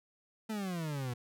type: exponential sweep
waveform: 40% pulse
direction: down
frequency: 224.1 to 119.1 Hz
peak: -34 dBFS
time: 0.49-1.14 s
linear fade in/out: 10 ms
effects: none